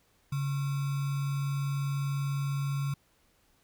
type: tone with sample-and-hold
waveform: sine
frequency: 139.7 Hz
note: C#3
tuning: 14 cents sharp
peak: -28 dBFS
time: 0.32-2.94 s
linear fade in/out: 5 ms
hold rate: 1225 Hz
effects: pink hiss -68 dBFS RMS until 3.63 s